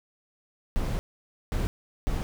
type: noise bursts at uneven times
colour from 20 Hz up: brown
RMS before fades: -27 dBFS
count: 3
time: 0.76-0.99 / 1.52-1.67 / 2.07-2.23 s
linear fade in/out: 0 ms
effects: none